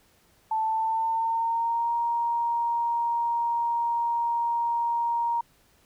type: tone with pitch glide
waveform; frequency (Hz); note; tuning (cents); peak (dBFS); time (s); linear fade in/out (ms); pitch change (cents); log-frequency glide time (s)
sine; 880 to 937.7; A5 to A#5; 0 to +10; -23; 0.51-5.41; 5; +110; 0.61-1.93
effects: pink hiss -62 dBFS RMS until 5.85 s